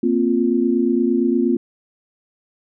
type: chord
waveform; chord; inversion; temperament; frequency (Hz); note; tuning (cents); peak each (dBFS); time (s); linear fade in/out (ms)
sine; Bb suspended second; none; equal; 233.1 / 261.6 / 349.2; Bb3 / C4 / F4; 0 / 0 / 0; -19; 0.03-1.57; 5
effects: none